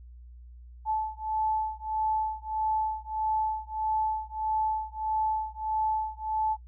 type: beating tone pair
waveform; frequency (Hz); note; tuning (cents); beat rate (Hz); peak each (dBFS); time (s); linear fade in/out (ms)
sine; 869 / 870.6; A5 / A5; -22 / -19; 1.6; -30 / -30; 0.85-6.57; 50
effects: noise-tail reverb RT60 0.1 s tail -20 dB re dry + added 60 Hz sine -45 dBFS peak until 6.67 s